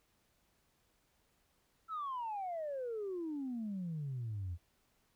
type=exponential sweep; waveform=sine; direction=down; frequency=1346 to 82.41 Hz; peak=-36 dBFS; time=1.88-4.58 s; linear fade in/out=50 ms; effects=tanh soft clip ceiling -34 dBFS + pink hiss -75 dBFS RMS until 5.15 s